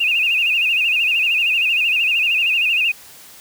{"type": "tone with vibrato", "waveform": "sine", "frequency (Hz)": 2637, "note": "E7", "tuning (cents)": 0, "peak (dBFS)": -14, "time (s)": [0, 2.92], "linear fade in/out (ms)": 10, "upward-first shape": "sine", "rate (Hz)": 13, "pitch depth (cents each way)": 120, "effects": ["white hiss -42 dBFS RMS until 3.4 s"]}